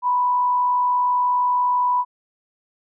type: tone with frequency modulation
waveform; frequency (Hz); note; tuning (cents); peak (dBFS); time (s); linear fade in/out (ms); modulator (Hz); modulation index
sine; 987.8; B5; 0; -16; 0.02-2.05; 50; 56.9; 0.25
effects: none